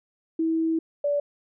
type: tone pair in turn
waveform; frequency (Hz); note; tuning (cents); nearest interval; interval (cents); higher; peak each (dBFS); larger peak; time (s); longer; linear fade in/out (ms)
sine; 324.4 / 578; E4 / D5; -28 / -28; minor seventh; 1000; second; -21; neither; 0.39-0.79 / 1.04-1.2; first; 5
effects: none